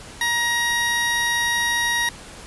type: tone pair together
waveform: 25% pulse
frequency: 945 / 1890 Hz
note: A#5 / A#6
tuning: +23 / +23 cents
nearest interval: octave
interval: 1200 cents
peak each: -22 / -18 dBFS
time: 0.21-2.09 s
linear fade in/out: 2 ms
effects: pink hiss -40 dBFS RMS until 2.46 s + resampled to 24000 Hz